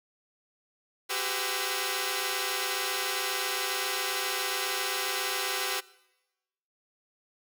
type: tone cluster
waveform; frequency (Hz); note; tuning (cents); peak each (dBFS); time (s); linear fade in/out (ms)
5% pulse; 375.2 / 402.6 / 506 / 1345; F#4 / G4 / B4 / E6; +24 / +46 / +42 / +34; -23; 1.09-5.81; 20
effects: noise-tail reverb RT60 1.0 s tail -22 dB re dry